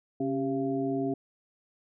harmonic tone with a mistuned harmonic, 136.7 Hz, C#3, 24 cents flat, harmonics 1 / 2 / 3 / 5, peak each -38 / -29 / -32 / -36 dBFS, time 0.2-1.14 s, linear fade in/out 5 ms, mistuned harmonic 3, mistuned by -64 cents, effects none

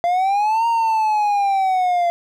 triangle linear two-way sweep, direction up then down, 685 to 932.3 to 685 Hz, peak -13 dBFS, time 0.04-2.1 s, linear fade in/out 0 ms, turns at 0.67 s, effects none

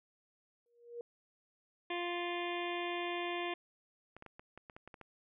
sine tone with exponential growth, 474.2 Hz, A#4, 30 cents sharp, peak -38 dBFS, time 0.66-1.01 s, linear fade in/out 1 ms, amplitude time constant 76 ms
harmonic tone, 349.2 Hz, F4, in tune, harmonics 1 / 2 / 3 / 5 / 6 / 7 / 8 / 9 / 10, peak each -39 / -42 / -44 / -47 / -46 / -46 / -50 / -50 / -50 dBFS, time 1.9-3.54 s, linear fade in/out 5 ms
clicks, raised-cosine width 0.5 ms, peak -35 dBFS, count 10, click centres 4.166 / 4.224 / 4.263 / 4.395 / 4.576 / 4.698 / 4.765 / 4.876 / 4.942 / 5.013 s
effects none

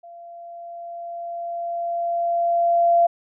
sine tone with level ramp, 686 Hz, F5, 31 cents flat, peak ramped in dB -39 to -12 dBFS, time 0.03-3.07 s, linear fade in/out 10 ms, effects none

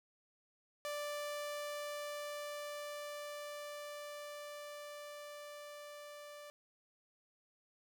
sawtooth tone with level ramp, 587.3 Hz, D5, in tune, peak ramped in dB -35 to -46 dBFS, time 0.85-6.5 s, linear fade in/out 0 ms, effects none

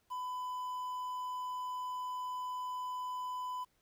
triangle tone with quantisation, 1002 Hz, B5, 25 cents sharp, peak -35 dBFS, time 0.1-3.65 s, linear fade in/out 20 ms, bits 10, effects pink hiss -75 dBFS RMS until 3.81 s

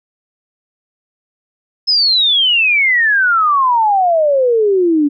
sine exponential sweep, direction down, 5200 to 282 Hz, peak -9 dBFS, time 1.87-5.09 s, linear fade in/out 20 ms, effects none

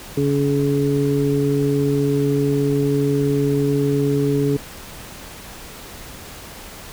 harmonic tone, 141.4 Hz, C#3, 35 cents sharp, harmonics 1 / 2 / 3, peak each -20 / -20 / -20 dBFS, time 0.17-4.57 s, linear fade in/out 5 ms, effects pink hiss -37 dBFS RMS until 6.92 s

